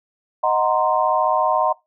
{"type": "chord", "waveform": "sine", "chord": "C half-diminished seventh", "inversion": "first", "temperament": "equal", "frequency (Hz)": [622.3, 740, 932.3, 1046.5], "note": ["Eb5", "Gb5", "Bb5", "C6"], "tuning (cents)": [0, 0, 0, 0], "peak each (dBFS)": -21, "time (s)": [0.43, 1.73], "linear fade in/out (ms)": 10, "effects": ["noise-tail reverb RT60 0.2 s tail -22 dB re dry"]}